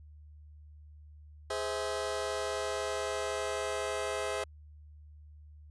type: chord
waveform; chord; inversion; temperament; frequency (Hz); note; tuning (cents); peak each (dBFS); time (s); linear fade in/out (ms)
sawtooth; Ab augmented; none; just; 415.3 / 519.1 / 648.9; Ab4 / C5 / E5; 0 / -14 / -27; -33; 1.5-4.44; 5
effects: added 75 Hz sine -50 dBFS peak until 5.7 s + resampled to 24000 Hz